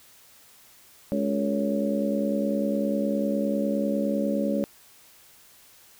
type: harmonic tone with a mistuned harmonic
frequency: 69.9 Hz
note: C#2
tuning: 15 cents sharp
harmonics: 3 / 4 / 5 / 6 / 7 / 8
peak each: -26 / -29 / -37 / -37 / -39 / -28 dBFS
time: 1.12-4.64 s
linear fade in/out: 0 ms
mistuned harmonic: 7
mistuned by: -84 cents
effects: white hiss -54 dBFS RMS until 5.99 s